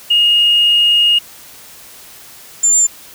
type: tone pair in turn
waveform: sine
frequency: 2856 / 7197 Hz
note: F7 / A8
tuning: +38 / +38 cents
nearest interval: octave + major third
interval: 1600 cents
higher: second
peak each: -7 dBFS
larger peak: neither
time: 0.1-1.19 / 2.63-2.87 s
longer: first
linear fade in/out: 10 ms
effects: tanh soft clip ceiling -3 dBFS + white hiss -38 dBFS RMS until 3.14 s